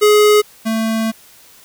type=tone pair in turn; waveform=square; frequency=420 / 222.9 Hz; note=G#4 / A3; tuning=+19 / +23 cents; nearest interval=major seventh; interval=1096 cents; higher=first; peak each=-8 / -16 dBFS; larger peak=first; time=0.01-0.42 / 0.65-1.12 s; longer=second; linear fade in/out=20 ms; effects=white hiss -45 dBFS RMS until 1.64 s